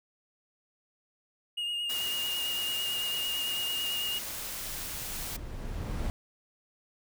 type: tone with vibrato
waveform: triangle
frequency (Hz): 2852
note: F7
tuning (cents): +36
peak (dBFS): -29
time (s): 1.57-4.19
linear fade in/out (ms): 10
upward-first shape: triangle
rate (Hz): 9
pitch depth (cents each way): 27
type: noise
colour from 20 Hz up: white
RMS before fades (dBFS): -38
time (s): 1.89-5.37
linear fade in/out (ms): 10
type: noise with exponential growth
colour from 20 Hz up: brown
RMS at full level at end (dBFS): -30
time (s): 3.24-6.1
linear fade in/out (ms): 0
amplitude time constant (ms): 620
effects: none